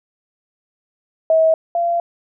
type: tone pair in turn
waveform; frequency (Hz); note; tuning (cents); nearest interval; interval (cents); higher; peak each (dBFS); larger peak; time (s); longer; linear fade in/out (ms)
sine; 643 / 686; E5 / F5; -43 / -31; minor second; 112; second; -10 / -15; first; 1.3-1.54 / 1.75-2; second; 2
effects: none